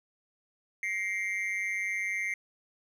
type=tone with amplitude modulation; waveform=triangle; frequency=2100 Hz; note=C7; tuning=6 cents sharp; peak=-24 dBFS; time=0.83-2.34 s; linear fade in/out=2 ms; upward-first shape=sine; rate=196 Hz; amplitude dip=90%; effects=none